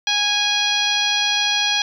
harmonic tone, 826 Hz, G#5, 10 cents flat, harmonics 1 / 2 / 3 / 4 / 5 / 6 / 7, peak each -27 / -26 / -24 / -20 / -25 / -29 / -28 dBFS, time 0.07-1.82 s, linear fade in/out 2 ms, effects 8-bit

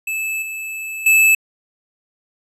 square tone with level steps, 2617 Hz, E7, 13 cents flat, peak -21 / -26 / -10 dBFS, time 0.07-1.35 s, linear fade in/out 5 ms, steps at 0.42 / 1.06 s, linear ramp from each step 5 ms, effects resampled to 32000 Hz

